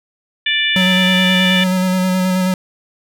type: harmonic tone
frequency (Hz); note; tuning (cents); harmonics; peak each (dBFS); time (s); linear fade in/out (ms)
587.3; D5; 0; 3 / 4 / 5 / 6; -19 / -19 / -19 / -19; 0.46-1.64; 5
type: tone with vibrato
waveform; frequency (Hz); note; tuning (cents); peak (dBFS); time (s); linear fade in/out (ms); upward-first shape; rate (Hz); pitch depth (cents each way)
square; 185; F#3; 0; -14; 0.76-2.54; 2; square; 9.4; 16
effects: none